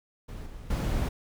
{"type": "noise with level steps", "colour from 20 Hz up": "brown", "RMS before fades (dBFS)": [-39, -43, -27], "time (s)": [0.28, 1.09], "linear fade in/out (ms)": 10, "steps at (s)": [0.46, 0.7], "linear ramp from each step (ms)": 5, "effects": []}